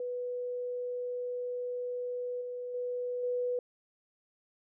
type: tone with level steps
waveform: sine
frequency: 493 Hz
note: B4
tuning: 3 cents flat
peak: -33 / -36 / -32 / -29 dBFS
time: 0-3.59 s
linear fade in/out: 2 ms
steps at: 2.41 / 2.74 / 3.23 s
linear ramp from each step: 5 ms
effects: none